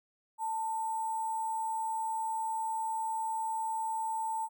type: tone with sample-and-hold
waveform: sine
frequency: 890 Hz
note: A5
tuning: 20 cents sharp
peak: -31 dBFS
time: 0.38-4.49 s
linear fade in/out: 50 ms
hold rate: 8820 Hz
effects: none